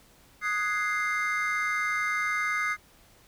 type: chord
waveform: triangle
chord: Ab dominant seventh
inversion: second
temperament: equal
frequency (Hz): 1244.5 / 1480 / 1661.2 / 2093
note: Eb6 / Gb6 / Ab6 / C7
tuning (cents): 0 / 0 / 0 / 0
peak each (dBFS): -29 / -33 / -33 / -27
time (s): 0.41-2.77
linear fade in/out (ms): 50
effects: pink hiss -58 dBFS RMS until 3.27 s